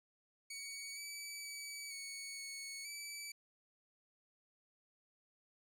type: tone with pitch steps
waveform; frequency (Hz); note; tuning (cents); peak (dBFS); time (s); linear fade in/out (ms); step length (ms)
15% pulse; 2247 / 2297 / 2284 / 2224 / 2211 / 2305; C#7 / D7 / D7 / C#7 / C#7 / D7; +23 / -39 / -49 / +5 / -5 / -33; -38; 0.5-3.32; 5; 470
effects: none